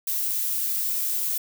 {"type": "noise", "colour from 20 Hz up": "violet", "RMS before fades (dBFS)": -26, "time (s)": [0.07, 1.38], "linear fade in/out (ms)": 5, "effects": []}